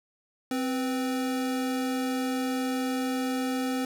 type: tone pair together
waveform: square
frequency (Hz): 260.6 / 495.3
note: C4 / B4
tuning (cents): -7 / +5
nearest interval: major seventh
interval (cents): 1112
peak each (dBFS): -28 / -36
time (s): 0.51-3.85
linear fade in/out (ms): 2
effects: none